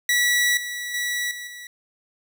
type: tone with level steps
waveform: sawtooth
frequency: 1944 Hz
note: B6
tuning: 28 cents flat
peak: -14 / -25 / -20 / -29 / -33 dBFS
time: 0.09-1.67 s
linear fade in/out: 2 ms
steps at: 0.57 / 0.94 / 1.31 / 1.47 s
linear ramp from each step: 2 ms
effects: none